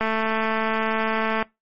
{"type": "click train", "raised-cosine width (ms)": 0.5, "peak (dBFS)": -9, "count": 314, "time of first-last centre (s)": [0.01, 1.426], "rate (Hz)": 221, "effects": ["noise-tail reverb RT60 0.2 s tail -23 dB re dry", "MP3 32 kbps"]}